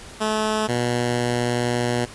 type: tone pair in turn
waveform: 10% pulse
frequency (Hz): 216.1 / 121.28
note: A3 / B2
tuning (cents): -31 / -31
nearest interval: minor seventh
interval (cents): 1000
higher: first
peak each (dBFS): -12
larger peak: neither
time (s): 0.2-0.68 / 0.68-2.06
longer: second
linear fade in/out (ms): 20
effects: pink hiss -41 dBFS RMS until 2.14 s + resampled to 24000 Hz